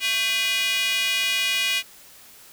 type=tone with high-pass filter; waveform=square; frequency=223.4 Hz; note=A3; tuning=27 cents sharp; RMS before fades=-23 dBFS; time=0-1.83 s; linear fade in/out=50 ms; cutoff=2600 Hz; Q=3.7; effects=white hiss -48 dBFS RMS until 2.52 s